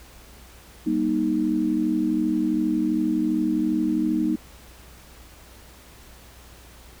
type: chord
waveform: sine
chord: Eb major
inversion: first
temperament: equal with one note detuned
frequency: 196 / 238.7 / 311.1 Hz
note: G3 / Bb3 / Eb4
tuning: 0 / +41 / 0 cents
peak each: -28 / -25 / -22 dBFS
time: 0.86-4.36 s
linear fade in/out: 10 ms
effects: added 60 Hz sine -49 dBFS peak until 7 s + pink hiss -49 dBFS RMS until 7 s